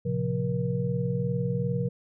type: tone cluster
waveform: sine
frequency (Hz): 113.9 / 133.8 / 176.4 / 475.8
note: A#2 / C3 / F3 / A#4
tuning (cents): -40 / +39 / +18 / +35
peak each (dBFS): -32 / -29 / -30 / -32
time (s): 0.05-1.89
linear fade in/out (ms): 10
effects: none